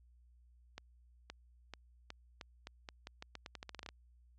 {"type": "accelerating click train", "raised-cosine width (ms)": 0.2, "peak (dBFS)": -28, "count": 19, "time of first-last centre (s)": [0.78, 3.889], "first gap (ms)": 520, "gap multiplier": 0.84, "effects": ["added 60 Hz sine -62 dBFS peak until 4.38 s", "low-pass 6000 Hz 12 dB/octave"]}